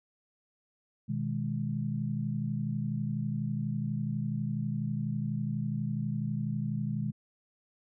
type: chord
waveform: sine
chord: G# minor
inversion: first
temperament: equal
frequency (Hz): 123.47 / 155.56 / 207.7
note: B2 / D#3 / G#3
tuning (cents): 0 / 0 / 0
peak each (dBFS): -34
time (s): 1.08-7.12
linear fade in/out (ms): 20
effects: none